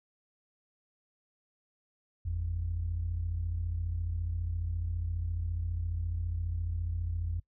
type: tone pair together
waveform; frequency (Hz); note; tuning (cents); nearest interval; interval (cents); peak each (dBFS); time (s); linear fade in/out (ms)
sine; 50.78 / 85.4; G#1 / F2; -38 / -38; major sixth; 900; -35 / -31; 2.25-7.4; 10
effects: noise-tail reverb RT60 0.1 s tail -23 dB re dry + tanh soft clip ceiling -24 dBFS